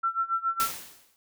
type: tone with tremolo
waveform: sine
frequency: 1348 Hz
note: E6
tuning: 38 cents sharp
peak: -22 dBFS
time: 0.03-0.71 s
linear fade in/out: 10 ms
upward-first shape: sine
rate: 7.2 Hz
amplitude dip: 90%
type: noise with exponential decay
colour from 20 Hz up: white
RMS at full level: -28 dBFS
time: 0.6-1.16 s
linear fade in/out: 0 ms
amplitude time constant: 120 ms
effects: none